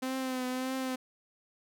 sawtooth tone with vibrato, 257.8 Hz, C4, 26 cents flat, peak -28 dBFS, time 0.02-0.96 s, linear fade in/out 10 ms, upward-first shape triangle, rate 1.7 Hz, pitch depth 40 cents each way, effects none

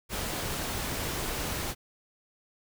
pink noise, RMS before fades -33 dBFS, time 0.09-1.75 s, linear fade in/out 50 ms, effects none

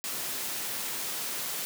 white high-pass noise, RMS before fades -34 dBFS, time 0.04-1.65 s, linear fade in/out 0 ms, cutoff 130 Hz, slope 12 dB/octave, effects none

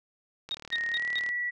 click train, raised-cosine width 0.2 ms, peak -25 dBFS, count 31, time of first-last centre 0.49-1.29 s, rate 37.5 Hz
sine tone bursts, 3729 Hz, A#7, in tune, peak -29 dBFS, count 4, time 0.51-1.19 s, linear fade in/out 0 ms, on 35 ms, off 180 ms
sine tone with pitch glide, 1864.7 to 1946.1 Hz, A#6 to B6, 0 to -26 cents, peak -28 dBFS, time 0.71-1.51 s, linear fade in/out 20 ms, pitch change +74 cents, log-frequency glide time 0.91-1.08 s
effects none

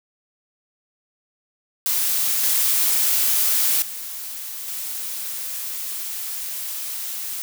blue noise with level steps, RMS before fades -21 / -19 / -32 / -29 dBFS, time 1.86-7.42 s, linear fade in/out 0 ms, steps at 2.43 / 3.82 / 4.68 s, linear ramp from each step 2 ms, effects none

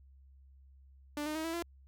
sawtooth tone with pitch steps, 294.7 / 305.6 / 316.9 / 328.7 / 340.9 Hz, D4 / D#4 / D#4 / E4 / F4, +6 / -31 / +32 / -5 / -42 cents, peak -31 dBFS, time 1.17-1.625 s, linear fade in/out 2 ms, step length 91 ms, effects added 67 Hz sine -56 dBFS peak until 1.87 s

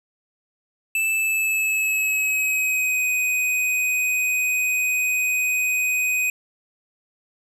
square tone with pitch glide, 2637 to 2502 Hz, E7 to D#7, 0 to +9 cents, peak -20 dBFS, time 0.95-6.3 s, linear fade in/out 2 ms, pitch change -91 cents, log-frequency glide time 1.09-3.09 s, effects none

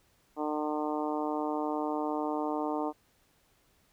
harmonic tone, 151.2 Hz, D#3, 49 cents flat, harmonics 2 / 3 / 4 / 5 / 6 / 7 / 8, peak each -33 / -37 / -38 / -37 / -38 / -41 / -45 dBFS, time 0.36-2.93 s, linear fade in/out 50 ms, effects pink hiss -68 dBFS RMS until 3.92 s

